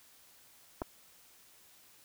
clicks, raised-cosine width 1 ms, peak -21 / -26 dBFS, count 2, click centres 0.818 / 0.821 s, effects white hiss -61 dBFS RMS until 2.04 s

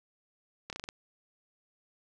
slowing click train, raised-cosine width 0.2 ms, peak -21 dBFS, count 6, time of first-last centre 0.7-0.889 s, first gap 28 ms, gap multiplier 1.15, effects none

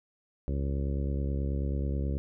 harmonic tone, 69.3 Hz, C#2, in tune, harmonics 1 / 2 / 3 / 4 / 5 / 6 / 7 / 8, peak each -29 / -35 / -39 / -41 / -43 / -45 / -46 / -47 dBFS, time 0.48-2.18 s, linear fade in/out 0 ms, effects none

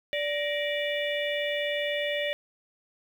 harmonic tone with a mistuned harmonic, 584 Hz, D5, 10 cents flat, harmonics 1 / 3 / 4 / 5 / 6, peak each -29 / -34 / -35 / -36 / -37 dBFS, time 0.13-2.33 s, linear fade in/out 0 ms, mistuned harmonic 3, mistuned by +120 cents, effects 9-bit

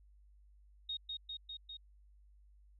sine tone with echo, 3729 Hz, A#7, in tune, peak -37 dBFS, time 0.89-0.97 s, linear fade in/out 5 ms, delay 200 ms, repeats 4, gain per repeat -2 dB, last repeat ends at 1.77 s, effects added 50 Hz sine -60 dBFS peak until 2.79 s

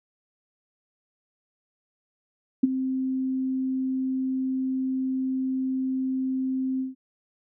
sine tone with ADSR envelope, 261.6 Hz, C4, in tune, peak -12 dBFS, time 2.63-6.95 s, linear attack 8 ms, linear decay 21 ms, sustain -12 dB, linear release 150 ms, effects none

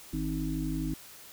harmonic tone, 52.2 Hz, G#1, 10 cents sharp, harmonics 1 / 3 / 5 / 6, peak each -35 / -35 / -35 / -35 dBFS, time 0.13-0.94 s, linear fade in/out 5 ms, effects white hiss -50 dBFS RMS until 1.32 s

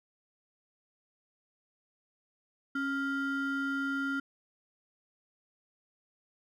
triangle ring-modulated tone, 836 Hz, G#5, 11 cents sharp, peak -25 dBFS, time 2.75-4.2 s, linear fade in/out 5 ms, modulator 562 Hz, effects none

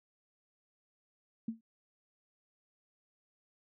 sine tone with exponential decay, 225.9 Hz, A3, 46 cents sharp, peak -30 dBFS, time 1.48-1.61 s, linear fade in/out 5 ms, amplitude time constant 27 ms, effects none

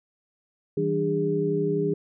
sine tone cluster, 159.8 / 191.9 / 294.8 / 407.5 Hz, D#3 / G3 / D4 / G#4, +47 / -37 / +7 / -33 cents, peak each -28 / -33 / -30 / -24 dBFS, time 0.77-1.94 s, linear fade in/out 5 ms, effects none

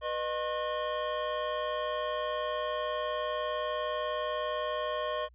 square tone cluster, 491.3 / 611 / 1079 Hz, B4 / D#5 / C#6, -9 / -32 / -47 cents, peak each -39 / -34 / -36 dBFS, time 0.01-5.29 s, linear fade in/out 50 ms, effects added 60 Hz sine -56 dBFS peak until 5.34 s + resampled to 8000 Hz

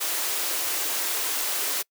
white high-pass noise, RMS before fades -27 dBFS, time 0-1.83 s, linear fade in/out 20 ms, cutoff 290 Hz, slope 48 dB/octave, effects noise-tail reverb RT60 0.1 s tail -26 dB re dry

